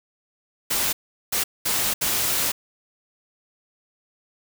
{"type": "noise bursts at uneven times", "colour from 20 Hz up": "white", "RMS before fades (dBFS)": -23, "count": 4, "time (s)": [[0.7, 0.93], [1.32, 1.44], [1.65, 1.94], [2.01, 2.52]], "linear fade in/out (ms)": 10, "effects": []}